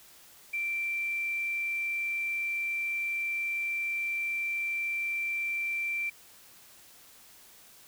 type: tone with quantisation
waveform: sine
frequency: 2349 Hz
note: D7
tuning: in tune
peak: -29 dBFS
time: 0.53-6.1 s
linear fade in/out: 10 ms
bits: 9
effects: white hiss -55 dBFS RMS until 7.87 s